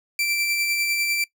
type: tone with tremolo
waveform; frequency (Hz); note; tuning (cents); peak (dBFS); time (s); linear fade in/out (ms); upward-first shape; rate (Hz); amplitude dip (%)
sawtooth; 2343; D7; -5; -17; 0.19-1.24; 2; sine; 10; 30
effects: noise-tail reverb RT60 0.1 s tail -20 dB re dry